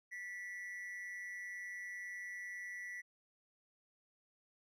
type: tone with amplitude modulation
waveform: triangle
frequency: 1958 Hz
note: B6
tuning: 15 cents flat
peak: -39 dBFS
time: 0.11-3.02 s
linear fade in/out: 20 ms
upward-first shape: sine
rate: 190 Hz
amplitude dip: 60%
effects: none